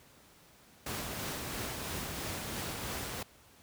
pink noise with tremolo, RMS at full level -37 dBFS, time 0.86-3.23 s, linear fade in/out 5 ms, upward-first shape sine, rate 3 Hz, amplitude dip 25%, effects pink hiss -60 dBFS RMS until 3.62 s + high-pass 60 Hz 12 dB/octave

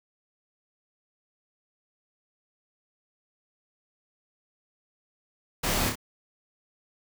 pink noise with echo, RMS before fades -28 dBFS, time 5.63-5.9 s, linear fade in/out 10 ms, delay 28 ms, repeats 2, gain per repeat -4 dB, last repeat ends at 5.956 s, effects none

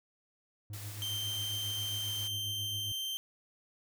triangle tone with tremolo, 103.83 Hz, G#2, in tune, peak -37 dBFS, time 0.7-2.92 s, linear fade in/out 0 ms, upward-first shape sine, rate 7.4 Hz, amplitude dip 55%
white noise, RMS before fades -47 dBFS, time 0.73-2.28 s, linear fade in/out 5 ms
40% pulse tone, 3134 Hz, G7, 1 cent flat, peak -34 dBFS, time 1.02-3.17 s, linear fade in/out 0 ms
effects none

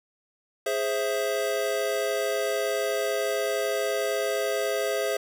square chord, Ab augmented, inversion none, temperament equal with one note detuned, 415.3 / 526.3 / 659.3 Hz, Ab4 / C5 / E5, 0 / +10 / 0 cents, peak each -30 dBFS, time 0.66-5.17 s, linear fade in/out 5 ms, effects none

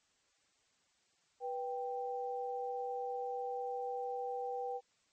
sine tone pair together, 490 / 784.6 Hz, B4 / G5, -14 / +1 cents, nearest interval minor sixth, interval 815 cents, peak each -39 / -39 dBFS, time 1.4-4.81 s, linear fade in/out 50 ms, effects white hiss -74 dBFS RMS until 5.12 s + MP3 32 kbps

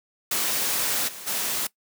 white noise with level steps, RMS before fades -25 / -39 / -27 dBFS, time 0.31-1.67 s, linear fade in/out 5 ms, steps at 1.07 / 1.26 s, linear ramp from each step 20 ms, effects noise-tail reverb RT60 0.1 s tail -20 dB re dry + high-pass 150 Hz 12 dB/octave

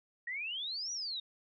sine exponential two-way sweep, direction up then down, 1864 to 5920 to 3680 Hz, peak -36 dBFS, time 0.27-1.2 s, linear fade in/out 5 ms, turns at 0.92 s, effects none

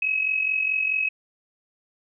sine tone with amplitude modulation, 2560 Hz, D#7, 49 cents sharp, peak -18 dBFS, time 0.02-1.09 s, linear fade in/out 5 ms, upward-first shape sine, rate 44.7 Hz, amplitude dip 65%, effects none

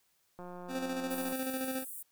click train, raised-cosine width 1 ms, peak -33 dBFS, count 168, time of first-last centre 0.39-1.328 s, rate 178 Hz
25% pulse tone with tremolo, 261.6 Hz, C4, in tune, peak -29 dBFS, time 0.68-1.85 s, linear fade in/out 50 ms, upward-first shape square, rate 14 Hz, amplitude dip 40%
pink high-pass noise, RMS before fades -44 dBFS, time 1.1-2.03 s, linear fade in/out 10 ms, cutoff 8700 Hz, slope 48 dB/octave
effects white hiss -73 dBFS RMS until 2.11 s

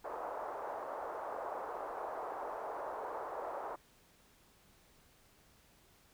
pink band-pass noise, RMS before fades -42 dBFS, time 0.04-3.76 s, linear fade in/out 10 ms, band 500 to 1100 Hz, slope 24 dB/octave, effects pink hiss -66 dBFS RMS until 6.13 s

